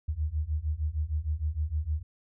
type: beating tone pair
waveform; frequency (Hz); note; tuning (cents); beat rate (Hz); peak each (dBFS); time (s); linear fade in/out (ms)
sine; 73.42 / 79.92; D2 / D#2; 0 / +47; 6.5; -31 / -30; 0.08-2.03; 10
effects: none